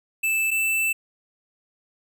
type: tone pair in turn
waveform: square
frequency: 2637 / 2651 Hz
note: E7 / E7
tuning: 0 / +9 cents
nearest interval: unison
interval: 9 cents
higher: second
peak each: -21 dBFS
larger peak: neither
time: 0.23-0.51 / 0.51-0.93 s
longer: second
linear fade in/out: 10 ms
effects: none

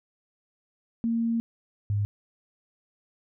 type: tone pair in turn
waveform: sine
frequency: 230.3 / 102.59 Hz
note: A#3 / G#2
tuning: -21 / -21 cents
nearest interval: octave + major second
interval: 1400 cents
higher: first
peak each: -23 dBFS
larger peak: neither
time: 1.04-1.4 / 1.9-2.05 s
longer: first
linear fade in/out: 0 ms
effects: none

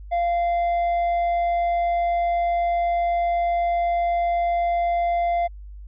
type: tone with tanh clipping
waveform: triangle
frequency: 692 Hz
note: F5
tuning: 16 cents flat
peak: -20 dBFS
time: 0.11-5.48 s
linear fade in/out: 20 ms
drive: 9 dB
effects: added 50 Hz sine -36 dBFS peak until 5.87 s

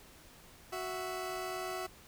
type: tone pair together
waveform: 20% pulse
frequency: 370 / 659.7 Hz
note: F#4 / E5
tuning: 0 / +1 cents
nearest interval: minor seventh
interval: 1001 cents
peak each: -34 / -36 dBFS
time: 0.72-1.87 s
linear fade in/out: 10 ms
effects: pink hiss -57 dBFS RMS until 2.07 s

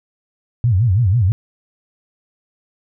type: tone with vibrato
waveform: sine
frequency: 105.8 Hz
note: G#2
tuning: 33 cents sharp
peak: -11 dBFS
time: 0.64-1.32 s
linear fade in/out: 0 ms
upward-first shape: sine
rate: 6.1 Hz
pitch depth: 290 cents each way
effects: none

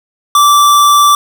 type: tone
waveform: square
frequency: 1166 Hz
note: D6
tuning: 13 cents flat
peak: -5 dBFS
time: 0.35-1.15 s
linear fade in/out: 2 ms
effects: none

